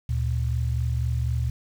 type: tone pair together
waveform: sine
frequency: 73.89 / 117.9 Hz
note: D2 / A#2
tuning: +11 / +20 cents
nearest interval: minor sixth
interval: 809 cents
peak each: -25 dBFS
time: 0.09-1.5 s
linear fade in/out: 5 ms
effects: 8-bit